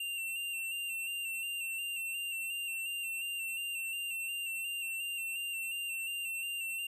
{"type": "tone with vibrato", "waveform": "square", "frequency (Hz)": 2744, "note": "F7", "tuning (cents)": -31, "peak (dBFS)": -36, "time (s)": [0, 6.87], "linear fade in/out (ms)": 5, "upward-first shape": "square", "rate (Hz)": 2.8, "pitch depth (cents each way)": 27, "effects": []}